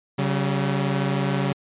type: tone pair together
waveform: sawtooth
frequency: 138.59 / 190.94 Hz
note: C#3 / G3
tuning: 0 / -45 cents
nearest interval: tritone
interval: 555 cents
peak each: -19 / -21 dBFS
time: 0.18-1.53 s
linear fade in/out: 10 ms
effects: resampled to 8000 Hz